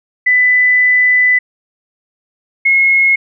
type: tone pair in turn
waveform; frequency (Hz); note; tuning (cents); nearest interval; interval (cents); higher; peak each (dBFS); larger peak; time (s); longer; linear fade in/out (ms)
sine; 1996 / 2167; B6 / C#7; +18 / -40; minor second; 142; second; -7; neither; 0.26-1.39 / 2.65-3.16; first; 10
effects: none